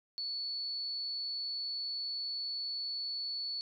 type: tone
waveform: sine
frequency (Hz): 4435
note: C#8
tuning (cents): 0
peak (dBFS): -35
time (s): 0.18-3.61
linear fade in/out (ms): 0
effects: none